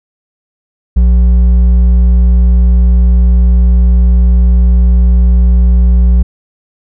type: tone with hard clipping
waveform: sine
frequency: 60 Hz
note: B1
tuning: 49 cents flat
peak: -5 dBFS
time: 0.96-6.23 s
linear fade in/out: 10 ms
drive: 5 dB
effects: none